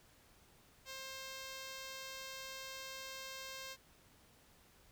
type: tone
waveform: 5% pulse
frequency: 530 Hz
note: C5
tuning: 22 cents sharp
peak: -34 dBFS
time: 0.85-3.77 s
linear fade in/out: 50 ms
effects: pink hiss -66 dBFS RMS until 4.91 s